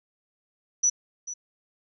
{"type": "tone with echo", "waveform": "sine", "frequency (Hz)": 5920, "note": "F#8", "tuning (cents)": 0, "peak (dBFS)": -18, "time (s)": [0.83, 0.9], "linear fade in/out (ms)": 10, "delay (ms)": 440, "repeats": 1, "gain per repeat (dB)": -14, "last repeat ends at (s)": 1.34, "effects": []}